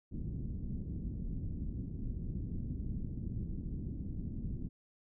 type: low-pass noise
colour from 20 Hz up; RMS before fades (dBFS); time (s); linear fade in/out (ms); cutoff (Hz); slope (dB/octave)
pink; -39; 0.11-4.69; 20; 260; 24
effects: none